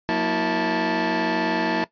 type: tone cluster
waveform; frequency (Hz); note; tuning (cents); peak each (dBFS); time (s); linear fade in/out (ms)
25% pulse; 182.7 / 235.2 / 323.8 / 878; F#3 / A#3 / E4 / A5; -22 / +16 / -31 / -4; -25 / -24 / -21 / -22; 0.09-1.84; 0
effects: noise-tail reverb RT60 0.1 s tail -17 dB re dry + resampled to 11025 Hz